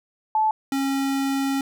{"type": "tone pair in turn", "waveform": ["sine", "square"], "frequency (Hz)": [869, 272.9], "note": ["A5", "C#4"], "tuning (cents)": [-22, -27], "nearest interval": "octave + minor sixth", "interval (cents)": 2005, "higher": "first", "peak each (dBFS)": [-17, -22], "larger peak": "first", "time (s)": [[0.35, 0.51], [0.72, 1.61]], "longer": "second", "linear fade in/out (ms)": 2, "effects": []}